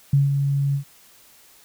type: tone with ADSR envelope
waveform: sine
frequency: 140 Hz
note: C#3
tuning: 18 cents sharp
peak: -12 dBFS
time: 0.13-0.84 s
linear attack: 5 ms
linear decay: 160 ms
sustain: -6 dB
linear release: 98 ms
effects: white hiss -52 dBFS RMS until 1.64 s